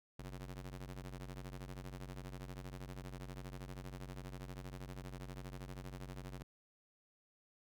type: ring-modulated tone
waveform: sawtooth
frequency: 93.5 Hz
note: F#2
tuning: 19 cents sharp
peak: -39 dBFS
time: 0.19-6.43 s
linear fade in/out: 5 ms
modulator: 40.5 Hz
effects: none